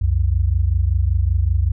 sine tone pair together, 63.77 / 89 Hz, C2 / F2, -44 / +33 cents, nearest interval tritone, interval 577 cents, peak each -17 dBFS, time 0.01-1.72 s, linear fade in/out 10 ms, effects none

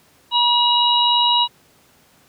harmonic tone, 963 Hz, B5, 44 cents flat, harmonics 1 / 3 / 4, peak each -17 / -19 / -17 dBFS, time 0.31-1.48 s, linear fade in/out 50 ms, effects pink hiss -54 dBFS RMS until 2.28 s + high-pass 100 Hz 12 dB/octave

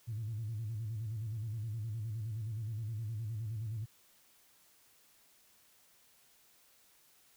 sine tone with vibrato, 110 Hz, A2, in tune, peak -35 dBFS, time 0.07-3.86 s, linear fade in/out 20 ms, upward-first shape square, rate 9.6 Hz, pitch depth 89 cents each way, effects tanh soft clip ceiling -32 dBFS + white hiss -66 dBFS RMS until 7.36 s

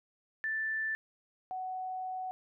sine tone pair in turn, 1764 / 745.5 Hz, A6 / F#5, +4 / +13 cents, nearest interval octave + minor third, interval 1491 cents, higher first, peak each -31 / -35 dBFS, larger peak first, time 0.44-0.95 / 1.51-2.31 s, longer second, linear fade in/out 0 ms, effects none

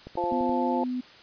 click train, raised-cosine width 2 ms, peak -26 dBFS, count 6, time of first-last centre 0.07-0.494 s, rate 11.8 Hz
harmonic tone, 174.61 Hz, F3, in tune, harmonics 2 / 3 / 4 / 5, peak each -31 / -31 / -33 / -28 dBFS, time 0.17-0.84 s, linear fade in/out 5 ms
sine tone, 251.1 Hz, B3, 29 cents sharp, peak -27 dBFS, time 0.31-1.01 s, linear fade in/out 10 ms
effects white hiss -50 dBFS RMS until 1.22 s + resampled to 11025 Hz

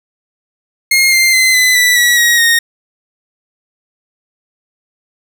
sawtooth tone with pitch steps, 2140 / 2097 / 2055 / 2014 / 1973.8 / 1934.3 / 1895.5 / 1857.6 Hz, C7 / C7 / C7 / B6 / B6 / B6 / A#6 / A#6, +38 / +3 / -32 / +33 / -2 / -37 / +28 / -7 cents, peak -4 dBFS, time 0.91-2.59 s, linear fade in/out 5 ms, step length 210 ms, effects none

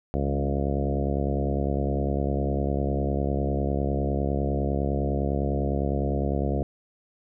harmonic tone with a mistuned harmonic, 69.9 Hz, C#2, 15 cents sharp, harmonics 1 / 2 / 3 / 4 / 5 / 6 / 7 / 8 / 9 / 10, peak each -27 / -30 / -32 / -33 / -34 / -35 / -35 / -36 / -37 / -37 dBFS, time 0.14-6.63 s, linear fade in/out 0 ms, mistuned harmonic 3, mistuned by -16 cents, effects none

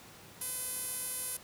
sawtooth tone with band-pass filter, 507 Hz, B4, 45 cents sharp, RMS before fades -38 dBFS, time 0.41-1.37 s, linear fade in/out 5 ms, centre 11000 Hz, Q 4.2, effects pink hiss -53 dBFS RMS until 1.43 s + high-pass 80 Hz 12 dB/octave

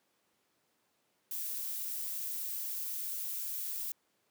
violet noise, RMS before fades -38 dBFS, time 1.31-3.92 s, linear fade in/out 2 ms, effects pink hiss -75 dBFS RMS until 4.3 s + high-pass 200 Hz 12 dB/octave

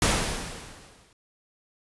pink noise with exponential decay, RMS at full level -20 dBFS, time 0.02-1.13 s, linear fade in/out 2 ms, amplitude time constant 240 ms, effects resampled to 24000 Hz

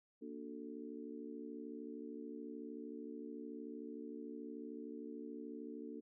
harmonic tone with a mistuned harmonic, 73.42 Hz, D2, in tune, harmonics 3 / 4 / 5 / 6, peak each -50 / -49 / -54 / -52 dBFS, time 0.21-6.01 s, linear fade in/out 20 ms, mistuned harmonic 3, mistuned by +110 cents, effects none

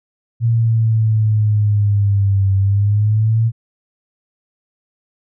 sine exponential two-way sweep, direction down then up, 116.6 to 96.7 to 115.3 Hz, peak -11 dBFS, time 0.4-3.52 s, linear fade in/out 50 ms, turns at 2.55 s, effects none

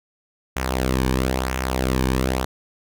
sawtooth tone with flanger, 64.5 Hz, C2, 24 cents flat, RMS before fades -22 dBFS, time 0.56-2.45 s, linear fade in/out 5 ms, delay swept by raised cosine 0.22 to 1.52 ms, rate 1 Hz, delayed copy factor -0.6, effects none

